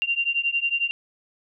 sine beating tone pair, 2767 / 2778 Hz, F7 / F7, -17 / -10 cents, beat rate 11 Hz, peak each -25 / -24 dBFS, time 0.02-0.91 s, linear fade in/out 0 ms, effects none

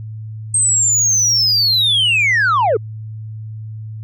sine linear sweep, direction down, 8420 to 385.4 Hz, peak -9 dBFS, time 0.54-2.77 s, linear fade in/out 5 ms, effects tanh soft clip ceiling -10 dBFS + added 109 Hz sine -26 dBFS peak until 4.03 s

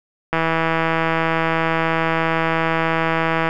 click train, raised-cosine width 0.5 ms, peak -4 dBFS, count 516, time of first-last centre 0.33-3.49 s, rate 163 Hz, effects none

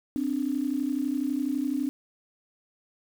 sine tone pair together, 261.3 / 293.3 Hz, C4 / D4, -2 / -2 cents, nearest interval major second, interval 200 cents, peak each -28 dBFS, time 0.16-1.89 s, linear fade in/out 0 ms, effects 8-bit

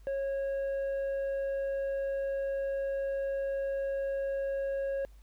triangle tone with tanh clipping, 548 Hz, C#5, 20 cents flat, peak -31 dBFS, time 0.07-5.05 s, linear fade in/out 0 ms, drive 9 dB, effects added 50 Hz sine -51 dBFS peak until 5.22 s + pink hiss -68 dBFS RMS until 5.22 s

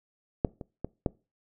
clicks, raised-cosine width 2 ms, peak -9 / -25 / -19 / -12 dBFS, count 4, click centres 0.448 / 0.612 / 0.846 / 1.062 s, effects noise-tail reverb RT60 0.3 s tail -23 dB re dry

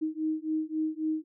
sine beating tone pair, 311.5 / 315.2 Hz, D#4 / D#4, +2 / +23 cents, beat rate 3.7 Hz, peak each -31 / -31 dBFS, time 0.01-1.24 s, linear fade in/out 20 ms, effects none

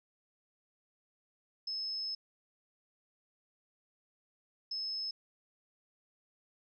sine tone bursts at uneven times, 5200 Hz, E8, 24 cents flat, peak -35 dBFS, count 2, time 1.67-2.15 / 4.71-5.11 s, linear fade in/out 5 ms, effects none

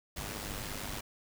pink noise with amplitude modulation, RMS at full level -37 dBFS, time 0.16-1.01 s, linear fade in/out 10 ms, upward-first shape sine, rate 101 Hz, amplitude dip 60%, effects none

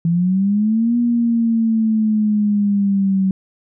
sine linear two-way sweep, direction up then down, 164.81 to 240 to 189.4 Hz, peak -13 dBFS, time 0.05-3.31 s, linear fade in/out 2 ms, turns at 0.97 s, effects none

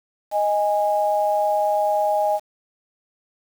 sine tone pair together, 622.3 / 824.2 Hz, D#5 / G#5, 0 / -13 cents, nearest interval perfect fourth, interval 487 cents, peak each -20 dBFS, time 0.31-2.4 s, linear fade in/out 50 ms, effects 7-bit

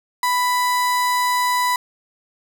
35% pulse tone, 990 Hz, B5, 4 cents sharp, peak -15 dBFS, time 0.23-1.76 s, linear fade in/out 2 ms, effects none

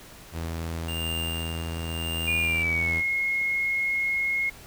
sawtooth tone, 82.41 Hz, E2, in tune, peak -26 dBFS, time 0.32-3.03 s, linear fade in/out 50 ms
square tone with tremolo, 2800 Hz, F7, 4 cents sharp, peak -30 dBFS, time 0.88-2.63 s, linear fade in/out 5 ms, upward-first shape sine, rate 0.91 Hz, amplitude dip 80%
sine tone with pitch glide, 2439 to 2160 Hz, D#7 to C#7, -35 to -45 cents, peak -23 dBFS, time 2.27-4.5 s, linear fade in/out 10 ms, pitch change -210 cents, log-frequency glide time 2.38-2.96 s
effects pink hiss -47 dBFS RMS until 4.66 s

